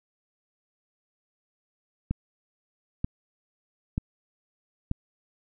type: click train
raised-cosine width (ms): 5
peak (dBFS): -14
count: 4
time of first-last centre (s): 2.11-4.914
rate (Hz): 1.07
effects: none